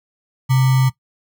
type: tone with sample-and-hold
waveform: sine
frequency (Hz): 130.81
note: C3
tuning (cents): 0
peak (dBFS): -11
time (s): 0.49-0.9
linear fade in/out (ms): 20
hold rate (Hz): 1050
effects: noise-tail reverb RT60 0.1 s tail -17 dB re dry